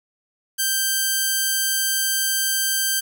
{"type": "tone", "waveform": "5% pulse", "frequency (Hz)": 1568, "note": "G6", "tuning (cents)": 0, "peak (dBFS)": -8, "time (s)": [0.58, 3.01], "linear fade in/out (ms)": 20, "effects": []}